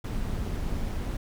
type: noise with amplitude modulation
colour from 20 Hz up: brown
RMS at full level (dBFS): -28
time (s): 0.04-1.17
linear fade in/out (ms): 5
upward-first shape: sine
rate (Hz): 196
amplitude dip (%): 50
effects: none